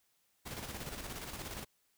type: noise with tremolo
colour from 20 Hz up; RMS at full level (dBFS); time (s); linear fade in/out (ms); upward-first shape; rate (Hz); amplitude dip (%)
pink; -42; 0.45-1.65; 20; square; 17; 45
effects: white hiss -75 dBFS RMS until 1.97 s